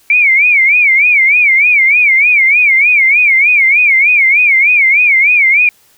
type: tone with vibrato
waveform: sine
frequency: 2277 Hz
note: C#7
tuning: 46 cents sharp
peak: -5 dBFS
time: 0.1-5.69 s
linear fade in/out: 2 ms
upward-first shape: sine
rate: 3.3 Hz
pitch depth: 160 cents each way
effects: white hiss -49 dBFS RMS until 5.97 s